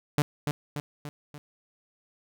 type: tone with echo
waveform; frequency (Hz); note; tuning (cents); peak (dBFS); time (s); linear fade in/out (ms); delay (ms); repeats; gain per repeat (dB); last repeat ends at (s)
sawtooth; 146.83; D3; 0; -17; 0.18-0.22; 0; 290; 4; -5; 1.38
effects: none